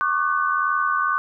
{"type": "tone cluster", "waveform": "sine", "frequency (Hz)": [1106, 1188, 1502], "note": ["C#6", "D6", "F#6"], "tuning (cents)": [-4, 20, 26], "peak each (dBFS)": -23, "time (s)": [0.01, 1.18], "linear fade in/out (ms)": 0, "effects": []}